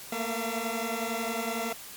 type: tone cluster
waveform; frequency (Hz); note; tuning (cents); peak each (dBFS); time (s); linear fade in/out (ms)
15% pulse; 223.8 / 234.8 / 680; A3 / A#3 / F5; +30 / +13 / -46; -28; 0.12-1.73; 5
effects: white hiss -44 dBFS RMS until 1.96 s + MP3 96 kbps